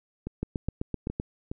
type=two click trains; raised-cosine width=3 ms; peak=-16 / -20 dBFS; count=7 / 4; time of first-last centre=0.43-1.199 / 0.27-1.515 s; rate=7.8 / 2.41 Hz; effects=none